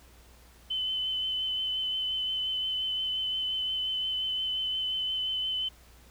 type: tone with vibrato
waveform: sine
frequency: 3040 Hz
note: F#7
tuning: 46 cents sharp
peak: -28 dBFS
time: 0.7-5.69 s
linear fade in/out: 10 ms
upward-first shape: triangle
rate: 5.7 Hz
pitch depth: 19 cents each way
effects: added 60 Hz sine -55 dBFS peak until 6.1 s + pink hiss -58 dBFS RMS until 6.1 s